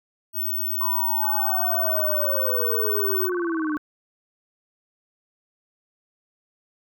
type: tone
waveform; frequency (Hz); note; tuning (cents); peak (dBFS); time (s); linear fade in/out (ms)
sine; 15804; B9; 0; -23; 0.33-3.3; 50
type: exponential sweep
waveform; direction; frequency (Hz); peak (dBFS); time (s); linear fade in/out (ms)
sine; down; 1046.5 to 297.6; -23; 0.81-3.77; 0
type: tone with vibrato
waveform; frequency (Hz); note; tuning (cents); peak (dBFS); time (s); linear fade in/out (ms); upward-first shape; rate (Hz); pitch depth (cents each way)
sine; 1300; E6; -24; -30; 1.22-3.78; 5; square; 20; 270
effects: none